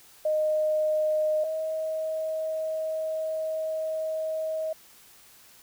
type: tone pair in turn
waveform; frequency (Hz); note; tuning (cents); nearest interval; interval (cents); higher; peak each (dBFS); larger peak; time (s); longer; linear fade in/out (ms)
sine; 617 / 632.9; D#5 / D#5; -15 / +29; unison; 44; second; -22 / -27; first; 0.25-1.44 / 1.44-4.73; second; 5
effects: white hiss -54 dBFS RMS until 5.62 s